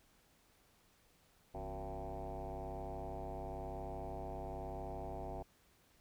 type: tone with frequency modulation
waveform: sine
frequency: 370 Hz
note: F#4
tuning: in tune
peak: -40 dBFS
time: 1.54-5.43 s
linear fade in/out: 10 ms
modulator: 101 Hz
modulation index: 4.5
effects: tanh soft clip ceiling -37 dBFS + pink hiss -70 dBFS RMS until 6 s